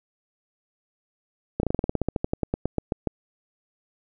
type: slowing click train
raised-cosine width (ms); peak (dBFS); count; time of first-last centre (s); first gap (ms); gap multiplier
2; -10; 20; 1.6-3.073; 32; 1.09
effects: none